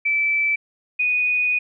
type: tone pair in turn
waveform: sine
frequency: 2318 / 2478 Hz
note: D7 / D#7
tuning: -23 / -8 cents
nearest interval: minor second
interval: 115 cents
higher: second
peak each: -17 dBFS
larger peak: neither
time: 0.05-0.56 / 0.99-1.59 s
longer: second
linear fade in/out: 10 ms
effects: none